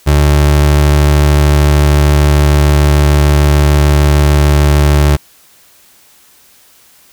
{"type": "tone", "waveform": "30% pulse", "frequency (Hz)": 73.3, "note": "D2", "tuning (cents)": -3, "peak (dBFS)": -3, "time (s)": [0.06, 5.17], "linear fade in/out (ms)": 20, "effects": ["white hiss -45 dBFS RMS until 7.12 s"]}